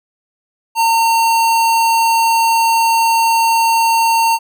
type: tone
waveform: square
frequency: 912 Hz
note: A#5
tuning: 38 cents flat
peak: -11 dBFS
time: 0.75-4.39 s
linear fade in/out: 50 ms
effects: none